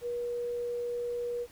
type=tone; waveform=sine; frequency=480.8 Hz; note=B4; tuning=46 cents flat; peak=-31 dBFS; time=0.01-1.47 s; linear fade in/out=50 ms; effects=pink hiss -56 dBFS RMS until 1.51 s